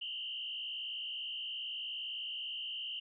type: tone with frequency modulation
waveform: sine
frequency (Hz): 2960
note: F#7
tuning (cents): 0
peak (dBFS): -38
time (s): 0.01-3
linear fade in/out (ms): 10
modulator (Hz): 59.2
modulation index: 2.8
effects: none